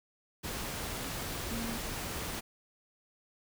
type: tone in noise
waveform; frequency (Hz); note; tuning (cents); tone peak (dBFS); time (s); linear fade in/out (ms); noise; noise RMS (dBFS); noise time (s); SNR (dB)
sine; 229.7; A#3; -25; -37; 1.5-1.78; 20; pink; -38; 0.43-2.41; -2
effects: none